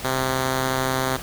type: tone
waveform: 5% pulse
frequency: 130.81 Hz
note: C3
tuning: in tune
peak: -10 dBFS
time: 0.04-1.17 s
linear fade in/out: 10 ms
effects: pink hiss -35 dBFS RMS until 1.22 s